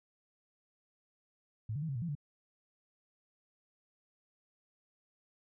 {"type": "tone with pitch steps", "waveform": "sine", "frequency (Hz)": [108.9, 145.6, 161.1, 136.3, 117.9, 170.8, 145.1], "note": ["A2", "D3", "E3", "C#3", "A#2", "F3", "D3"], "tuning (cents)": [-17, -15, -39, -29, 20, -38, -21], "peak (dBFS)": -34, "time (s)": [1.69, 2.152], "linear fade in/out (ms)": 5, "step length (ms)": 66, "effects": []}